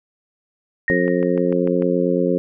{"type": "tone with exponential decay", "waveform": "sine", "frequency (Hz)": 1864.7, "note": "A#6", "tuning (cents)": 0, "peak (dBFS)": -16, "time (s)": [0.88, 1.53], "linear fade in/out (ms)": 1, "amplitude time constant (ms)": 140}
{"type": "harmonic tone", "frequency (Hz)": 89, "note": "F2", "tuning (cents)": 33, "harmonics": [2, 3, 4, 5, 6], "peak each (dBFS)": [-22, -22, -22, -22, -22], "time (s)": [0.9, 2.38], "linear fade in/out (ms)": 0}
{"type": "click train", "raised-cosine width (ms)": 0.5, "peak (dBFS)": -19, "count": 6, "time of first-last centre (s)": [1.08, 1.823], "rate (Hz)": 6.73}
{"effects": []}